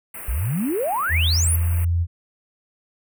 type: band-stop noise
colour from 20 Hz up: white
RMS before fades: -35 dBFS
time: 0.14-1.85 s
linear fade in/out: 5 ms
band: 2800 to 8500 Hz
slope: 96 dB/octave
type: exponential sweep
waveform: sine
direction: up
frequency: 51.91 to 12000 Hz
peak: -20 dBFS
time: 0.28-1.56 s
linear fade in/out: 5 ms
type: tone with pitch glide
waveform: sine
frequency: 82.7 to 85.37 Hz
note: E2 to F2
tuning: +6 to -39 cents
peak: -17 dBFS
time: 1.09-2.07 s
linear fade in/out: 50 ms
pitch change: +55 cents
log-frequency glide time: 1.42-1.72 s
effects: none